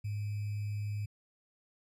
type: tone with sample-and-hold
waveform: sine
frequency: 103.83 Hz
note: G#2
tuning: in tune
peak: -33 dBFS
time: 0.04-1.06 s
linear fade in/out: 10 ms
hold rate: 2450 Hz
effects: resampled to 32000 Hz